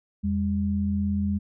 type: tone pair together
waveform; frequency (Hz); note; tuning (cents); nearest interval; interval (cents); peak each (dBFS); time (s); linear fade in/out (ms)
sine; 84.7 / 201.5; E2 / G3; +48 / +48; octave + minor third; 1500; -27 / -24; 0.23-1.39; 20
effects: none